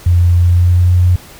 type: tone with pitch glide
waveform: sine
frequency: 87.31 to 89.51 Hz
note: F2 to F2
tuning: 0 to +43 cents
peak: -6 dBFS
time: 0.06-1.16 s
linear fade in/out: 5 ms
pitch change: +43 cents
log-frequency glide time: 0.38-0.94 s
effects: pink hiss -37 dBFS RMS until 1.39 s